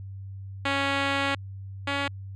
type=tone pair in turn; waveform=5% pulse; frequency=277.2 / 280.7 Hz; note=C#4 / C#4; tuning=0 / +22 cents; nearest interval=unison; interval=22 cents; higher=second; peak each=-12 / -14 dBFS; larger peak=first; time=0.65-1.35 / 1.87-2.08 s; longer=first; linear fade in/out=5 ms; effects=added 97 Hz sine -36 dBFS peak until 2.35 s + low-pass 4000 Hz 12 dB/octave